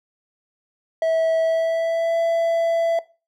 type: tone with pitch glide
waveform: triangle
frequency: 650 to 667.1 Hz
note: E5 to E5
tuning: -24 to +20 cents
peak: -15 dBFS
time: 1.02-2.99 s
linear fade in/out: 2 ms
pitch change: +44 cents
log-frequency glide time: 1.4-2.18 s
effects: noise-tail reverb RT60 0.3 s tail -18 dB re dry